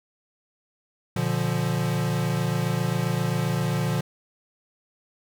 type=chord; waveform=square; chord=Bb major; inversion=none; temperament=equal with one note detuned; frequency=119.61 / 146.83 / 174.61 Hz; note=Bb2 / D3 / F3; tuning=+45 / 0 / 0 cents; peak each=-28 dBFS; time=1.16-4.01 s; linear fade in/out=5 ms; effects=none